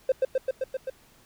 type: tone with echo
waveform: triangle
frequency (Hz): 523.3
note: C5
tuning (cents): 0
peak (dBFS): -14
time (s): 0.09-0.12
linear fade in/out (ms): 5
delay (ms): 130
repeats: 6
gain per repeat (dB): -2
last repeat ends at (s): 0.9
effects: tanh soft clip ceiling -15 dBFS + pink hiss -58 dBFS RMS until 1.25 s